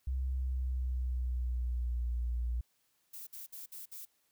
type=tone with pitch glide; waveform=sine; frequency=65 to 59.61 Hz; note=C2 to A#1; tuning=-11 to +39 cents; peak=-31 dBFS; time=0.07-2.61 s; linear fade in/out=5 ms; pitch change=-150 cents; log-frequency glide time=0.29-2.08 s
type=noise bursts; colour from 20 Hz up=violet; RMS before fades=-46 dBFS; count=5; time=3.13-4.054 s; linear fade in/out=10 ms; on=140 ms; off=56 ms
effects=white hiss -75 dBFS RMS until 4.31 s